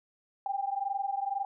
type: tone pair together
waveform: sine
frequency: 784 / 806 Hz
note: G5 / G5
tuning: 0 / +48 cents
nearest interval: unison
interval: 48 cents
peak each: -32 / -33 dBFS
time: 0.46-1.45 s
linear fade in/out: 2 ms
effects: none

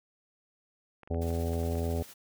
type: clicks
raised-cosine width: 0.5 ms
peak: -35 dBFS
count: 7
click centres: 1.033 / 1.075 / 1.145 / 1.305 / 1.534 / 1.633 / 1.754 s
type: harmonic tone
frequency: 83.5 Hz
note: E2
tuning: 23 cents sharp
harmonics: 1 / 2 / 3 / 4 / 5 / 6 / 7 / 8 / 9 / 10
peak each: -30 / -40 / -37 / -45 / -37 / -43 / -40 / -52 / -44 / -55 dBFS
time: 1.1-2.03 s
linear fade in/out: 10 ms
type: noise with tremolo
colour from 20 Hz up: white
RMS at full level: -48 dBFS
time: 1.21-2.14 s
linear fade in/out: 10 ms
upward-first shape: triangle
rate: 16 Hz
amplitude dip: 45%
effects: none

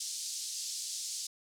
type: band-pass noise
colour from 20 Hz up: pink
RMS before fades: -39 dBFS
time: 0-1.27 s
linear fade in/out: 5 ms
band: 4600 to 8700 Hz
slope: 24 dB/octave
effects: none

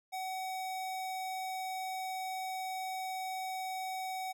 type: tone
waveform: square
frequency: 753 Hz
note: F#5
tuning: 30 cents sharp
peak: -37 dBFS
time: 0.12-4.33 s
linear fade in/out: 20 ms
effects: none

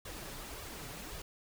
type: noise with flanger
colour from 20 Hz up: pink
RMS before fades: -45 dBFS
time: 0.05-1.22 s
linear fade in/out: 5 ms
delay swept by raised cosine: 1.7 to 7.3 ms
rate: 1.8 Hz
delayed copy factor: +0.7
effects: none

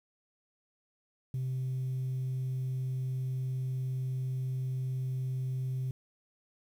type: tone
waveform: sine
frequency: 129.8 Hz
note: C3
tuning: 13 cents flat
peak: -29 dBFS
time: 1.34-5.91 s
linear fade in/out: 2 ms
effects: tanh soft clip ceiling -29 dBFS + 10-bit

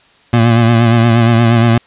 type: tone with vibrato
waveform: 25% pulse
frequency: 116.2 Hz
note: A#2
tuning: 5 cents flat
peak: -3 dBFS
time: 0.33-1.78 s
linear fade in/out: 5 ms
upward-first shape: triangle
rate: 8.5 Hz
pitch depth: 56 cents each way
effects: white hiss -48 dBFS RMS until 1.86 s + resampled to 8000 Hz

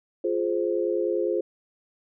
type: chord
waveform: sine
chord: F minor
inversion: none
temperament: just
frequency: 349.2 / 419.1 / 523.8 Hz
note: F4 / Ab4 / C5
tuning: 0 / +16 / +2 cents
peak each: -26 / -27 / -28 dBFS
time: 0.24-1.41 s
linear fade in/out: 5 ms
effects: none

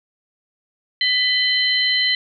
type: tone cluster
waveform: sine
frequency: 1989 / 3063 / 4083 Hz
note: B6 / G7 / C8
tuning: +12 / -41 / -43 cents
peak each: -20 dBFS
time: 1.01-2.15 s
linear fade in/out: 2 ms
effects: none

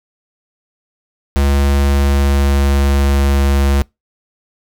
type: tone with pitch glide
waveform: square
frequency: 70 to 69.4 Hz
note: C#2 to C#2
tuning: +18 to +3 cents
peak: -11 dBFS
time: 1.36-3.82 s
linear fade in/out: 0 ms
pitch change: -15 cents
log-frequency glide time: 1.75-3.31 s
effects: noise-tail reverb RT60 0.2 s tail -25 dB re dry

